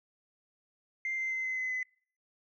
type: tone with pitch steps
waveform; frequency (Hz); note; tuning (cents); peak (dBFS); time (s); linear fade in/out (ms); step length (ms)
sine; 2093 / 2079 / 2064 / 2050 / 2036 / 2022; C7 / C7 / C7 / C7 / C7 / B6; 0 / -12 / -24 / -36 / -48 / +40; -30; 1.05-1.83; 2; 130
effects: noise-tail reverb RT60 0.5 s tail -26 dB re dry + tanh soft clip ceiling -27 dBFS